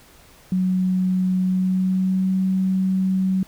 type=tone with pitch glide; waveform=sine; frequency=185 to 188.56 Hz; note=F#3 to F#3; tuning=0 to +33 cents; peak=-17 dBFS; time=0.52-3.43 s; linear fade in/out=2 ms; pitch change=+33 cents; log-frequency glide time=1.42-2.34 s; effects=pink hiss -50 dBFS RMS until 3.47 s